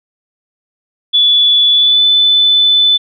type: tone with pitch glide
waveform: sine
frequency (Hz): 3441 to 3505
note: A7 to A7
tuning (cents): -39 to -7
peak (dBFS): -6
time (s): 1.13-2.98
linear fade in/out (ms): 20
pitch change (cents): +32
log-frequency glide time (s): 1.72-2.04
effects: none